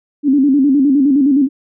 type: tone with vibrato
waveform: sine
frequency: 277.2 Hz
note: C#4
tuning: in tune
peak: -8 dBFS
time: 0.23-1.49 s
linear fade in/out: 50 ms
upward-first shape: square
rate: 9.7 Hz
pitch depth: 86 cents each way
effects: none